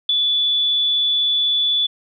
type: tone with ADSR envelope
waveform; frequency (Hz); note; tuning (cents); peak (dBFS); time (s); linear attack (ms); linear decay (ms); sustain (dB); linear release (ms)
sine; 3456; A7; -32; -11; 0.09-1.87; 5; 8; -4; 12
effects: none